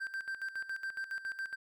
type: tone with tremolo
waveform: triangle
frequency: 1568 Hz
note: G6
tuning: in tune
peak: -33 dBFS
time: 0-1.56 s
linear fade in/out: 20 ms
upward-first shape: square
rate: 7.2 Hz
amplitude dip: 75%
effects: none